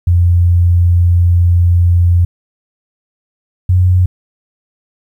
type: tone pair in turn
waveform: sine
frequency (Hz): 87.31 / 90.95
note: F2 / F#2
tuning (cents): 0 / -29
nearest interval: minor second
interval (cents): 71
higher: second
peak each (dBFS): -6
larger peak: neither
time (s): 0.07-2.25 / 3.69-4.06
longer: first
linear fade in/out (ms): 5
effects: 8-bit